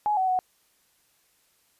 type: tone with pitch steps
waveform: sine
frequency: 839 / 753 / 740 Hz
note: G#5 / F#5 / F#5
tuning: +17 / +30 / 0 cents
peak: -21 dBFS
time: 0.06-0.39 s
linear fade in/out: 0 ms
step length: 110 ms
effects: white hiss -66 dBFS RMS until 1.79 s + resampled to 32000 Hz